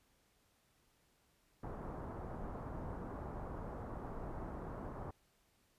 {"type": "low-pass noise", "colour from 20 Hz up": "pink", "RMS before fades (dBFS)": -45, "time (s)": [1.63, 5.11], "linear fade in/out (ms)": 5, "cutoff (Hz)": 1200, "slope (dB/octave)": 24, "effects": ["pink hiss -74 dBFS RMS until 5.78 s", "resampled to 32000 Hz"]}